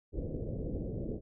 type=low-pass noise; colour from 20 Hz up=pink; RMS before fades=-37 dBFS; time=0.12-1.21 s; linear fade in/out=50 ms; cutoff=550 Hz; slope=48 dB/octave; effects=none